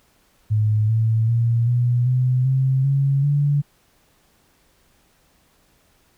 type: tone with pitch steps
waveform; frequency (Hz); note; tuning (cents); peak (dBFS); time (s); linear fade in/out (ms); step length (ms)
sine; 107.2 / 111.82 / 116.63 / 121.66 / 126.9 / 132.36 / 138.06 / 144.01; A2 / A2 / A#2 / B2 / B2 / C3 / C#3 / D3; -45 / +28 / +1 / -26 / +47 / +20 / -7 / -34; -15; 0.5-3.62; 20; 390
effects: pink hiss -60 dBFS RMS until 6.17 s